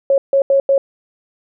sine tone bursts at uneven times, 549 Hz, C#5, 17 cents flat, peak -9 dBFS, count 4, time 0.1-0.18 / 0.33-0.42 / 0.5-0.6 / 0.69-0.78 s, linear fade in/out 2 ms, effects none

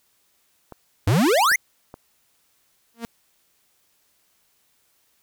clicks, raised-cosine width 1 ms, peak -24 dBFS, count 3, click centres 0.723 / 1.516 / 1.941 s
square exponential sweep, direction up, 89.3 to 2200 Hz, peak -16 dBFS, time 1.07-1.56 s, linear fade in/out 5 ms
sawtooth tone with exponential growth, 231.9 Hz, A#3, 9 cents flat, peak -20 dBFS, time 2.94-3.05 s, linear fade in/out 0 ms, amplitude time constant 22 ms
effects white hiss -65 dBFS RMS until 5.22 s

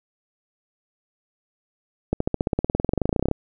accelerating click train, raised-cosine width 2 ms, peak -7 dBFS, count 26, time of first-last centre 2.13-3.313 s, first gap 74 ms, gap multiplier 0.96, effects none

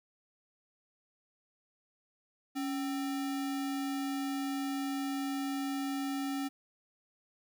sine tone with sample-and-hold, 277.2 Hz, C#4, in tune, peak -32 dBFS, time 2.55-6.49 s, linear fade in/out 20 ms, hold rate 1050 Hz, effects none

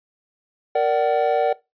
triangle chord, Bb augmented, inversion none, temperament equal with one note detuned, 466.2 / 587.3 / 754.7 Hz, Bb4 / D5 / F#5, 0 / 0 / +34 cents, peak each -19 dBFS, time 0.75-1.53 s, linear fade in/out 5 ms, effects noise-tail reverb RT60 0.2 s tail -19 dB re dry + resampled to 11025 Hz

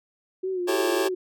sine tone with vibrato, 366.4 Hz, F#4, 17 cents flat, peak -25 dBFS, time 0.43-1.15 s, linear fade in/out 10 ms, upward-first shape sine, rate 3.6 Hz, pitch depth 65 cents each way
sawtooth chord, A dominant seventh, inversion second, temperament just, 330 / 396 / 440 / 550 Hz, E4 / G4 / A4 / C#5, +2 / +18 / 0 / -14 cents, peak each -25 dBFS, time 0.67-1.09 s, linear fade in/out 20 ms
effects none

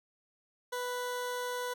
20% pulse tone, 493.9 Hz, B4, in tune, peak -29 dBFS, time 0.72-1.74 s, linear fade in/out 10 ms, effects none

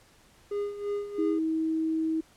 triangle tone with tremolo, 408.6 Hz, G#4, 28 cents flat, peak -25 dBFS, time 0.51-1.39 s, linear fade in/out 5 ms, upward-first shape sine, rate 3 Hz, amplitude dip 70%
sine tone, 320 Hz, D#4, 49 cents sharp, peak -25 dBFS, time 1.18-2.21 s, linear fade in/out 10 ms
effects pink hiss -59 dBFS RMS until 2.36 s + low-pass 11000 Hz 12 dB/octave

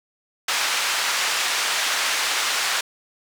pink band-pass noise, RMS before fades -23 dBFS, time 0.48-2.81 s, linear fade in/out 5 ms, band 1200 to 7300 Hz, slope 12 dB/octave, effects none

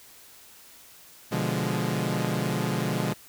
sawtooth chord, B diminished seventh, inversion none, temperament equal with one note detuned, 124.4 / 146.83 / 174.61 / 207.7 Hz, B2 / D3 / F3 / Ab3, +13 / 0 / 0 / 0 cents, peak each -27 dBFS, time 1.31-3.14 s, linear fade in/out 20 ms, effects white hiss -51 dBFS RMS until 3.28 s

